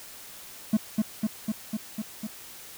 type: tone with echo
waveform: triangle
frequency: 215.5 Hz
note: A3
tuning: 36 cents flat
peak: -16 dBFS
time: 0.73-0.77 s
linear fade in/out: 5 ms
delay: 250 ms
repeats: 6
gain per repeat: -2 dB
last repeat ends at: 2.27 s
effects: white hiss -45 dBFS RMS until 2.77 s